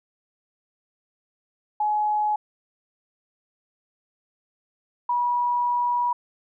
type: tone pair in turn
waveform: sine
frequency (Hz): 844 / 969.4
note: G#5 / B5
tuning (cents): +28 / -32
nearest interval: major second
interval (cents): 240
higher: second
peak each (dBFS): -20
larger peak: neither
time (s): 1.8-2.36 / 5.09-6.13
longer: second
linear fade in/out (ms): 5
effects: none